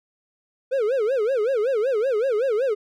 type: tone with vibrato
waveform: triangle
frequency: 477.7 Hz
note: A#4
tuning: 42 cents sharp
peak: -17 dBFS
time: 0.71-2.75 s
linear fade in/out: 20 ms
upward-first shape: sine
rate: 5.3 Hz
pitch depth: 250 cents each way
effects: none